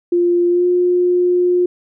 sine tone with pitch glide, 349.2 to 356.9 Hz, F4 to F4, 0 to +38 cents, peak -11 dBFS, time 0.12-1.66 s, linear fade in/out 5 ms, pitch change +38 cents, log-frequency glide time 0.49-0.66 s, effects none

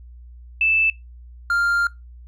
sine / triangle tone pair in turn, 2637 / 1396.9 Hz, E7 / F6, 0 / 0 cents, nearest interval major seventh, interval 1100 cents, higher first, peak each -15 dBFS, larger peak neither, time 0.61-0.9 / 1.5-1.87 s, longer second, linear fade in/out 2 ms, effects noise-tail reverb RT60 0.2 s tail -21 dB re dry + added 60 Hz sine -39 dBFS peak until 2.27 s

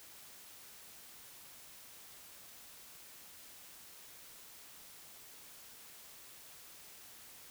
silence, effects white hiss -55 dBFS RMS until 7.5 s

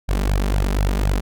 sawtooth tone with flanger, 48.78 Hz, G1, 8 cents flat, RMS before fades -19 dBFS, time 0.08-1.21 s, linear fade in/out 20 ms, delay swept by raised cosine 1.2 to 5.1 ms, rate 4 Hz, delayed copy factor +0.95, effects none

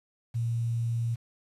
sine tone with quantisation, 116.5 Hz, A#2, 1 cent flat, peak -26 dBFS, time 0.34-1.16 s, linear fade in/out 20 ms, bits 9, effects resampled to 32000 Hz

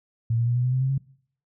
sine tone with pitch steps, 114.9 / 117.65 / 120.47 / 123.36 / 126.32 / 129.34 / 132.44 / 135.62 Hz, A#2 / A#2 / B2 / B2 / B2 / C3 / C3 / C#3, -25 / +16 / -43 / -2 / +39 / -20 / +21 / -38 cents, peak -20 dBFS, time 0.3-0.98 s, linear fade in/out 5 ms, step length 85 ms, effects noise-tail reverb RT60 0.6 s tail -22 dB re dry

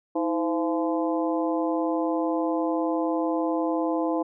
harmonic tone with a mistuned harmonic, 171 Hz, F3, 36 cents flat, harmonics 2 / 3 / 4 / 5 / 6, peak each -25 / -29 / -31 / -33 / -35 dBFS, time 0.15-4.23 s, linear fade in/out 10 ms, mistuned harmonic 2, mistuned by -110 cents, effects none

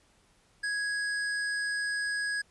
square tone, 1661.2 Hz, G#6, in tune, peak -30 dBFS, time 0.63-2.42 s, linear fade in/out 10 ms, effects pink hiss -65 dBFS RMS until 2.5 s + resampled to 24000 Hz

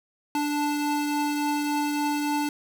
square tone pair together, 293.7 / 877.6 Hz, D4 / A5, 0 / -5 cents, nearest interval octave + perfect fifth, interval 1895 cents, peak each -26 / -30 dBFS, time 0.35-2.49 s, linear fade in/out 2 ms, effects none

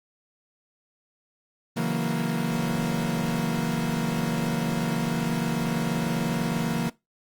40% pulse chord, F# dominant seventh, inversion second, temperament equal, 138.59 / 164.81 / 185 / 233.1 Hz, C#3 / E3 / F#3 / A#3, 0 / 0 / 0 / 0 cents, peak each -33 / -28 / -31 / -27 dBFS, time 1.76-6.9 s, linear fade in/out 10 ms, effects noise-tail reverb RT60 0.2 s tail -20 dB re dry + Opus 24 kbps

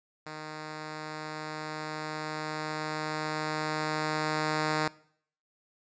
5% pulse tone with level ramp, 154.5 Hz, D#3, 12 cents flat, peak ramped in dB -28 to -15 dBFS, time 0.26-4.88 s, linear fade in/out 5 ms, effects noise-tail reverb RT60 0.6 s tail -21 dB re dry + resampled to 16000 Hz

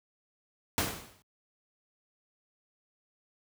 pink noise with exponential decay, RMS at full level -26 dBFS, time 0.78-1.22 s, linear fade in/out 0 ms, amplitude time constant 94 ms, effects high-pass 60 Hz 12 dB/octave

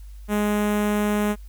sawtooth tone with notch filter, 208.3 Hz, G#3, 5 cents sharp, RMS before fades -22 dBFS, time 0.28-1.36 s, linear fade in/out 50 ms, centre 4600 Hz, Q 0.93, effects added 50 Hz sine -37 dBFS peak until 1.48 s + white hiss -59 dBFS RMS until 1.48 s

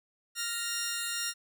10% pulse tone pair together, 1398 / 1864.7 Hz, F6 / A#6, +1 / 0 cents, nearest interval perfect fourth, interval 499 cents, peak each -26 dBFS, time 0.35-1.34 s, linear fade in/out 50 ms, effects none

